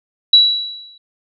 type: tone with exponential decay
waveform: sine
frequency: 3917 Hz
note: B7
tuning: 15 cents flat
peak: -3 dBFS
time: 0.33-0.98 s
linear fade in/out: 5 ms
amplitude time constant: 140 ms
effects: none